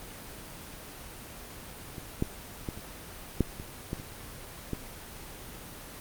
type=clicks; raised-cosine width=3 ms; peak=-25 / -13 / -19 / -29 / -10 / -26 / -19 / -28 / -17 dBFS; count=9; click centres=1.982 / 2.224 / 2.688 / 2.775 / 3.407 / 3.599 / 3.931 / 3.999 / 4.733 s; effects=pink hiss -44 dBFS RMS until 6 s + Opus 24 kbps